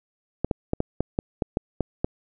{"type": "clicks", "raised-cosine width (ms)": 2, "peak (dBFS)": -9, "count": 10, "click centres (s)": [0.446, 0.512, 0.734, 0.804, 1.006, 1.189, 1.422, 1.571, 1.807, 2.045], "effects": []}